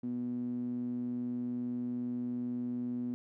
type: tone with band-pass filter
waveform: sawtooth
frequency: 122.4 Hz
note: B2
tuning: 15 cents flat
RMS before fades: -36 dBFS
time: 0.03-3.14 s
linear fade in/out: 0 ms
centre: 250 Hz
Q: 7.6
effects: none